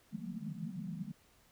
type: band-pass noise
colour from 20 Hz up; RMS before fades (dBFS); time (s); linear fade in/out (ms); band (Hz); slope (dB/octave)
pink; -42; 0.11-1.12; 10; 150 to 230; 96
effects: pink hiss -67 dBFS RMS until 1.51 s